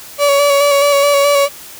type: tone with vibrato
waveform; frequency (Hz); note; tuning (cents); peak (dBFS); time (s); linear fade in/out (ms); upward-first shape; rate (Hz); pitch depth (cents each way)
35% pulse; 568; C#5; +42; -7; 0.18-1.49; 50; square; 4.7; 22
effects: white hiss -34 dBFS RMS until 1.79 s